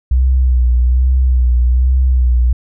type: tone with vibrato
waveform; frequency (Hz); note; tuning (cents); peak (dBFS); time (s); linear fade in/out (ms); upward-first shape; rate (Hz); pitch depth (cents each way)
sine; 62.6; B1; +24; -8; 0.11-2.53; 5; sine; 1.2; 54
effects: none